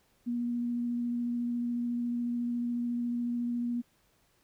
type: tone with vibrato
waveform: sine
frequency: 239.6 Hz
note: A#3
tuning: 48 cents sharp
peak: -29 dBFS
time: 0.26-3.82 s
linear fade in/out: 20 ms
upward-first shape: square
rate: 14 Hz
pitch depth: 8 cents each way
effects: pink hiss -69 dBFS RMS until 4.43 s